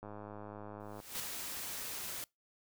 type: click train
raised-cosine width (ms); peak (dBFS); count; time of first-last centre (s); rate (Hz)
1; -33; 102; 0.03-1.001; 104
type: noise with exponential growth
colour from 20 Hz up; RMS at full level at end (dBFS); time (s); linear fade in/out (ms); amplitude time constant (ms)
white; -39; 0.8-1.2; 1; 86
type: noise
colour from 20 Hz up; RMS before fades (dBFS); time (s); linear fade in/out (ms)
white; -42; 1.15-2.24; 0
effects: noise-tail reverb RT60 0.2 s tail -25 dB re dry